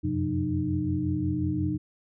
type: tone cluster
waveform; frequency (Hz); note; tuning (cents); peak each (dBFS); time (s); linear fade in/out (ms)
sine; 86.8 / 92.4 / 129.1 / 179.2 / 305.9; F2 / F#2 / C3 / F3 / D#4; -10 / -2 / -23 / +45 / -29; -34 / -32 / -32 / -33 / -28; 0.03-1.78; 20
effects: none